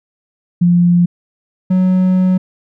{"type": "tone pair in turn", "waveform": ["sine", "triangle"], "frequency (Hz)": [174.61, 184.99], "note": ["F3", "F#3"], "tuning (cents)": [0, 0], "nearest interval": "minor second", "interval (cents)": 100, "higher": "second", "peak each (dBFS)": -7, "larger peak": "neither", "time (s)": [[0.61, 1.06], [1.7, 2.38]], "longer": "second", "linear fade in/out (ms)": 10, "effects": []}